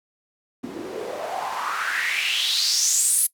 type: noise with band-pass filter sweep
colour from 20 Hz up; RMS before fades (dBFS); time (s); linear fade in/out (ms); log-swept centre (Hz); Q
white; -24; 0.63-3.27; 10; 260 to 11000; 4.8
effects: noise-tail reverb RT60 0.1 s tail -20 dB re dry